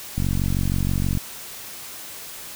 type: click train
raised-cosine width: 5 ms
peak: -11 dBFS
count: 47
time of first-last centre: 0.18-1.174 s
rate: 46.3 Hz
effects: white hiss -37 dBFS RMS until 2.55 s